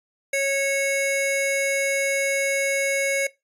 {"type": "tone pair together", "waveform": "square", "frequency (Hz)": [550, 2200], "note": ["C#5", "C#7"], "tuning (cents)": [-14, -14], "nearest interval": "2 octaves", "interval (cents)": 2400, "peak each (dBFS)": -24, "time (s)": [0.33, 3.27], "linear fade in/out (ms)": 5, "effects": ["noise-tail reverb RT60 0.2 s tail -19 dB re dry", "resampled to 32000 Hz"]}